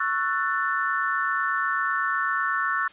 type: chord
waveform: sine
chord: F# minor seventh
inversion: second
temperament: just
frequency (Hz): 1110 / 1332 / 1480 / 1776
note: C#6 / E6 / F#6 / A6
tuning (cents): +2 / +18 / 0 / +16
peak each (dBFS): -28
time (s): 0-2.88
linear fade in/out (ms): 5
effects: white hiss -51 dBFS RMS until 2.92 s + resampled to 8000 Hz